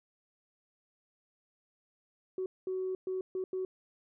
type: tone bursts at uneven times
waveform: sine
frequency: 374 Hz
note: F#4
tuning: 19 cents sharp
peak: -31 dBFS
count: 5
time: 2.38-2.46 / 2.67-2.95 / 3.07-3.21 / 3.35-3.44 / 3.53-3.65 s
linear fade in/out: 2 ms
effects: tanh soft clip ceiling -27 dBFS

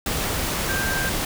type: tone in noise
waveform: sine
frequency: 1579 Hz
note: G6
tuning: 12 cents sharp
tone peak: -25 dBFS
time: 0.69-1.09 s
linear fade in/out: 2 ms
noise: pink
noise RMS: -25 dBFS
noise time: 0.06-1.25 s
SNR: -3 dB
effects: none

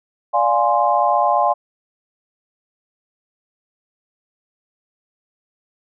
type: chord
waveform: sine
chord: D half-diminished seventh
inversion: none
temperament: equal with one note detuned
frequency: 587.3 / 701.7 / 830.6 / 1046.5 Hz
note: D5 / F5 / Ab5 / C6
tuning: 0 / +8 / 0 / 0 cents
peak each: -21 / -18 / -18 / -19 dBFS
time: 0.33-1.54 s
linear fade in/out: 20 ms
effects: none

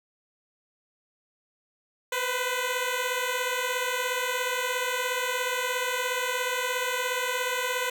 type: beating tone pair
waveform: 10% pulse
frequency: 493.1 / 510.1 Hz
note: B4 / C5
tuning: -3 / -44 cents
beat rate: 17 Hz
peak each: -21 dBFS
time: 2.12-7.9 s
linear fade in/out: 5 ms
effects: none

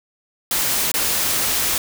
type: noise with dropouts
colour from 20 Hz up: white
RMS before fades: -20 dBFS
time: 0.51-1.78 s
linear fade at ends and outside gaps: 2 ms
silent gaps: 0.917-0.94 s
effects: none

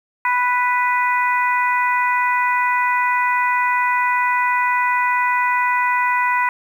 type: harmonic tone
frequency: 493.9 Hz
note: B4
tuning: in tune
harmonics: 2 / 3 / 4 / 5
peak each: -17 / -24 / -21 / -27 dBFS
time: 0.25-6.49 s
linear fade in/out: 2 ms
effects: 8-bit

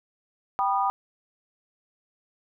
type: chord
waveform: sine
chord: G augmented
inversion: none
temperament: just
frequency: 784 / 980 / 1225 Hz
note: G5 / B5 / D#6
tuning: 0 / -14 / -27 cents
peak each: -25 / -26 / -27 dBFS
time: 0.59-0.9 s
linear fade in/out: 0 ms
effects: none

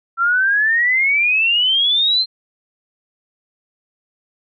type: exponential sweep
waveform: sine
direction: up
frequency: 1343 to 4186 Hz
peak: -12 dBFS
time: 0.17-2.26 s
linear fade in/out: 50 ms
effects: MP3 64 kbps

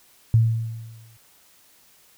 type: tone with exponential decay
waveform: sine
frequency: 113.3 Hz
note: A#2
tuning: 49 cents flat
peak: -11 dBFS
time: 0.34-1.17 s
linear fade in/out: 0 ms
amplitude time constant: 180 ms
effects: white hiss -56 dBFS RMS until 2.17 s

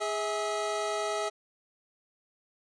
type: tone pair together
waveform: 25% pulse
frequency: 415.3 / 647.9 Hz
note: G#4 / E5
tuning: 0 / -30 cents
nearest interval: minor sixth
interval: 770 cents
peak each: -29 / -28 dBFS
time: 0-1.3 s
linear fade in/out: 20 ms
effects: resampled to 22050 Hz

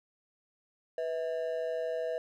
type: ring-modulated tone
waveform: triangle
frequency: 570 Hz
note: C#5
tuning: 48 cents sharp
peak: -26 dBFS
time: 0.98-2.18 s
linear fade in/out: 0 ms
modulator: 76.2 Hz
effects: none

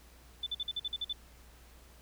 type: tone bursts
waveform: sine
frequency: 3514 Hz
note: A7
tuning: 3 cents flat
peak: -32 dBFS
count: 9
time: 0.43-1.129 s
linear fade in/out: 5 ms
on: 35 ms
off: 48 ms
effects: added 60 Hz sine -56 dBFS peak until 2.01 s + pink hiss -60 dBFS RMS until 2.01 s

